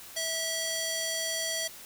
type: tone with band-pass filter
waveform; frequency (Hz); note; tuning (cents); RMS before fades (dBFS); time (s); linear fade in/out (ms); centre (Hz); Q
square; 652; E5; -19; -32; 0.16-1.68; 10; 6300; 0.95
effects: white hiss -47 dBFS RMS until 1.85 s